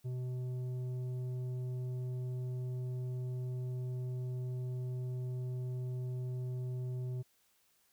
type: tone with tanh clipping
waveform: sine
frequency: 126.2 Hz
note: B2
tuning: 38 cents sharp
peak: -37 dBFS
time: 0.04-7.23 s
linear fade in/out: 20 ms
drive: 8 dB
effects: white hiss -72 dBFS RMS until 7.92 s